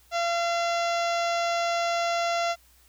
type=harmonic tone; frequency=684 Hz; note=F5; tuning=36 cents flat; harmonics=1 / 2 / 3 / 4 / 5 / 6 / 7 / 8 / 9 / 10; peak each=-25 / -31 / -35 / -37 / -39 / -41 / -42 / -43 / -44 / -45 dBFS; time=0.11-2.56 s; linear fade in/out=50 ms; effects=added 60 Hz sine -60 dBFS peak until 2.88 s + white hiss -60 dBFS RMS until 2.88 s